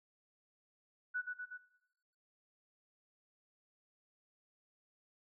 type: tone with echo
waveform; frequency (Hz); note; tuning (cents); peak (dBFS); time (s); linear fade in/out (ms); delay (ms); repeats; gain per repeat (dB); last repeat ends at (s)
sine; 1480; F#6; 0; -34; 1.14-1.22; 20; 120; 3; -3; 1.58
effects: noise-tail reverb RT60 0.9 s tail -18 dB re dry

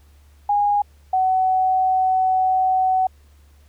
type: tone pair in turn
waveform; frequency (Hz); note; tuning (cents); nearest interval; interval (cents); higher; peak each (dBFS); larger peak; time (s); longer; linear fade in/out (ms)
sine; 820 / 750.2; G#5 / F#5; -22 / +24; major second; 154; first; -15; neither; 0.49-0.82 / 1.13-3.07; second; 5
effects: added 72 Hz sine -48 dBFS peak until 3.68 s + pink hiss -60 dBFS RMS until 3.68 s

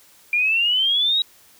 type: exponential sweep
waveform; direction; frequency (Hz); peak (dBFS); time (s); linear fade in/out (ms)
sine; up; 2381 to 3867; -16; 0.33-1.22; 2
effects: white hiss -52 dBFS RMS until 1.59 s

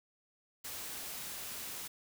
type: noise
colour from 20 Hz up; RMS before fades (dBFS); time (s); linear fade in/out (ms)
white; -43; 0.64-1.88; 10
effects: none

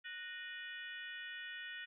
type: harmonic tone with a mistuned harmonic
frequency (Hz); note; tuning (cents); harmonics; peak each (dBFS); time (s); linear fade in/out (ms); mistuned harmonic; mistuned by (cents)
491.8; B4; -7; 3 / 4 / 5 / 6 / 7; -50 / -47 / -54 / -52 / -57; 0.04-1.86; 20; 4; -99
effects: none

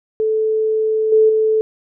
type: tone with level steps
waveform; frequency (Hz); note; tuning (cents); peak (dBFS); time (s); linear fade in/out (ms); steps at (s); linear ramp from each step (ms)
sine; 436.9; A4; -12; -14 / -8 / -12; 0.2-1.61; 0; 1.12 / 1.29; 5
effects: none

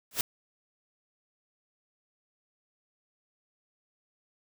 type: noise with exponential growth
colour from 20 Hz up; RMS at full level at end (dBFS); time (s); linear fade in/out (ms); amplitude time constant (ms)
white; -22; 0.11-0.21; 2; 21
effects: none

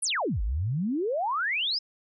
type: exponential two-way sweep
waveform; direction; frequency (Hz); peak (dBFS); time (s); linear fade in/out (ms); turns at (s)
sine; down then up; 11175 to 46.5 to 5310; -25; 0.02-1.79; 10; 0.42
effects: none

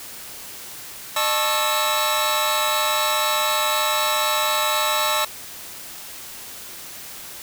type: tone cluster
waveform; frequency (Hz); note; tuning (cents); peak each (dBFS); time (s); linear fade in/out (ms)
sawtooth; 609 / 876 / 1096 / 1324 / 3881; D#5 / A5 / C#6 / E6 / B7; -37 / -8 / -20 / +7 / -31; -22; 1.16-5.25; 5
effects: white hiss -37 dBFS RMS until 7.42 s

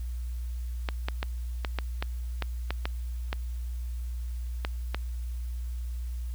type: clicks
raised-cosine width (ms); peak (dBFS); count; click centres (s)
0.3; -14; 12; 0.888 / 1.085 / 1.229 / 1.648 / 1.787 / 2.025 / 2.423 / 2.706 / 2.855 / 3.329 / 4.649 / 4.946
effects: added 60 Hz sine -31 dBFS peak until 6.34 s + white hiss -57 dBFS RMS until 6.34 s

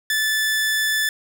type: tone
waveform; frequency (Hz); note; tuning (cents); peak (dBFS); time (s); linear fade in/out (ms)
sawtooth; 1747; A6; -13; -15; 0.1-1.09; 2
effects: none

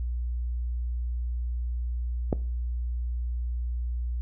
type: click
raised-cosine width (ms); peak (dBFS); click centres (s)
2; -10; 2.328
effects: noise-tail reverb RT60 0.4 s tail -20 dB re dry + added 60 Hz sine -27 dBFS peak until 4.21 s

